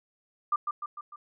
sine tone with echo, 1196 Hz, D6, 31 cents sharp, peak -22 dBFS, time 0.52-0.56 s, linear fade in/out 5 ms, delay 150 ms, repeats 4, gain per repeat -5 dB, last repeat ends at 1.16 s, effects none

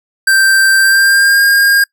square tone with pitch glide, 1568 to 1615.8 Hz, G6 to G#6, 0 to -48 cents, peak -7 dBFS, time 0.27-1.84 s, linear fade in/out 5 ms, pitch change +52 cents, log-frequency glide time 0.78-1.42 s, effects noise-tail reverb RT60 0.1 s tail -26 dB re dry

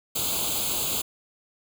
white noise with comb filter, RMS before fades -27 dBFS, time 0.15-1.02 s, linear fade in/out 10 ms, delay 0.27 ms, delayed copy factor +0.95, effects none

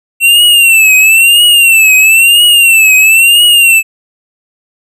square tone with vibrato, 2707 Hz, E7, 45 cents sharp, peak -3 dBFS, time 0.2-3.83 s, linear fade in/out 50 ms, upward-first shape triangle, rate 1 Hz, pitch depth 130 cents each way, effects none

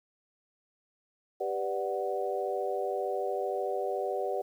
sine chord, G major seventh, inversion none, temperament equal, 392 / 493.9 / 587.3 / 740 Hz, G4 / B4 / D5 / F#5, 0 / 0 / 0 / 0 cents, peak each -34 / -35 / -35 / -35 dBFS, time 1.4-4.42 s, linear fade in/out 10 ms, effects 10-bit

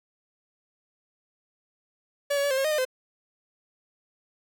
45% pulse tone with pitch steps, 571 / 562 / 571 / 527 / 541 / 618 / 607 / 515 Hz, D5 / C#5 / D5 / C5 / C#5 / D#5 / D#5 / C5, -49 / +24 / -49 / +12 / -42 / -12 / -43 / -28 cents, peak -23 dBFS, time 2.3-2.852 s, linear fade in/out 10 ms, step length 69 ms, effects none

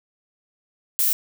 violet noise, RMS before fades -20 dBFS, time 0.99-1.13 s, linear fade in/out 0 ms, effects none

